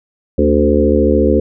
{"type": "harmonic tone with a mistuned harmonic", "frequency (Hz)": 73.9, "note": "D2", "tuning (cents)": 11, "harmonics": [1, 3, 4, 5, 6, 7], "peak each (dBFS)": [-16, -16, -16, -16, -16, -16], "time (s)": [0.38, 1.4], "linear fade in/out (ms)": 5, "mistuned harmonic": 4, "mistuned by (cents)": -32, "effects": []}